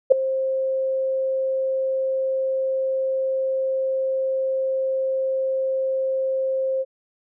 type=tone with ADSR envelope; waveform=sine; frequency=529 Hz; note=C5; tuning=19 cents sharp; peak=-5 dBFS; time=0.1-6.85 s; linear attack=19 ms; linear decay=5 ms; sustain=-15 dB; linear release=39 ms; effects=none